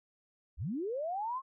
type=linear sweep; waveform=sine; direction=up; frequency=46.11 to 1090 Hz; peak=-33 dBFS; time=0.57-1.42 s; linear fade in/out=50 ms; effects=none